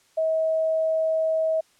sine tone, 640 Hz, D#5, 49 cents sharp, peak -20 dBFS, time 0.17-1.61 s, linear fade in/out 10 ms, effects white hiss -61 dBFS RMS until 1.79 s + low-pass 9000 Hz 12 dB/octave

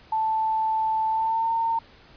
sine tone with pitch glide, 880 to 911 Hz, A5 to A#5, 0 to -40 cents, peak -21 dBFS, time 0.12-1.79 s, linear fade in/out 5 ms, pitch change +60 cents, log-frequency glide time 1.08-1.51 s, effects pink hiss -52 dBFS RMS until 2.16 s + resampled to 11025 Hz

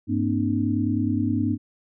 sine tone cluster, 101.2 / 232 / 261.9 / 300.7 Hz, G#2 / A#3 / C4 / D4, -44 / -8 / +2 / +41 cents, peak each -26 dBFS, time 0.07-1.58 s, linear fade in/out 50 ms, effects none

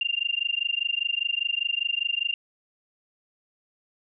sine tone with amplitude modulation, 2794 Hz, F7, in tune, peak -20 dBFS, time 0.01-2.34 s, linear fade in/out 2 ms, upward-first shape sine, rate 25 Hz, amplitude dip 100%, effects none

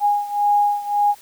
sine beating tone pair, 822 / 823.8 Hz, G#5 / G#5, -18 / -14 cents, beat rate 1.8 Hz, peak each -17 / -20 dBFS, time 0-1.15 s, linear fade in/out 50 ms, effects white hiss -47 dBFS RMS until 1.21 s

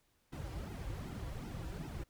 brown noise with flanger, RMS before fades -43 dBFS, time 0.32-2.04 s, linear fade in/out 10 ms, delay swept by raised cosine 1.7 to 4.8 ms, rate 2.6 Hz, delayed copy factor -0.95, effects pink hiss -75 dBFS RMS until 2.09 s

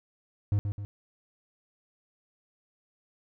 triangle tone with echo, 101.8 Hz, G#2, 34 cents flat, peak -20 dBFS, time 0.52-0.59 s, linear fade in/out 0 ms, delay 130 ms, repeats 2, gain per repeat -6 dB, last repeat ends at 0.85 s, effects none

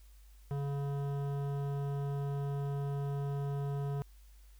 sine tone with hard clipping, 140.9 Hz, C#3, 29 cents sharp, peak -35 dBFS, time 0.51-4.02 s, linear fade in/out 0 ms, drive 14 dB, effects added 50 Hz sine -54 dBFS peak until 4.59 s + white hiss -68 dBFS RMS until 4.59 s

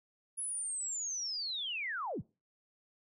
sine linear sweep, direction down, 10480 to 44.68 Hz, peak -35 dBFS, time 0.37-2.22 s, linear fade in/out 20 ms, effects noise-tail reverb RT60 0.3 s tail -23 dB re dry

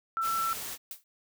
sine tone, 1336 Hz, E6, 23 cents sharp, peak -27 dBFS, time 0.17-0.53 s, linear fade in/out 0 ms
white noise, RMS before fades -38 dBFS, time 0.21-0.78 s, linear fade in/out 50 ms
blue noise with exponential decay, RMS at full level -36 dBFS, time 0.91-1.04 s, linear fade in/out 1 ms, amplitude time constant 28 ms
effects none

